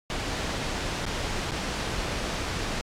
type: noise with dropouts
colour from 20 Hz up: pink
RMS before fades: -30 dBFS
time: 0.1-2.81 s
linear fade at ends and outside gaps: 0 ms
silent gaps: 1.054-1.064 / 1.51-1.517 s
effects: low-pass 6000 Hz 12 dB/octave + AAC 64 kbps